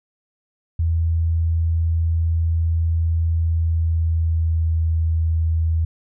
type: tone with pitch glide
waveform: sine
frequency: 82.41 to 81.23 Hz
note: E2 to E2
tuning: 0 to -25 cents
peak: -16 dBFS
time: 0.79-5.85 s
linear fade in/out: 5 ms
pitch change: -25 cents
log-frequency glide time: 3.36-4.83 s
effects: none